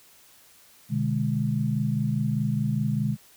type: chord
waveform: sine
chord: G# diminished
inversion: first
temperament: just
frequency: 124.59 / 149.51 / 207.7 Hz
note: B2 / D3 / G#3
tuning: +16 / +31 / 0 cents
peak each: -27 dBFS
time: 0.89-3.17 s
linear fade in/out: 50 ms
effects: white hiss -55 dBFS RMS until 3.36 s